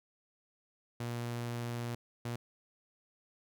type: tone bursts at uneven times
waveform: sawtooth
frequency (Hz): 119.1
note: A#2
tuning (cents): +38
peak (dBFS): -32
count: 2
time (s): 1-1.95 / 2.25-2.36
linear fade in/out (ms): 5
effects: none